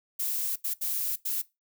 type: noise bursts at uneven times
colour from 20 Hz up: violet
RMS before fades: -30 dBFS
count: 4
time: 0.19-0.56 / 0.64-0.74 / 0.81-1.16 / 1.25-1.42 s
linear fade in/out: 10 ms
effects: noise-tail reverb RT60 0.2 s tail -19 dB re dry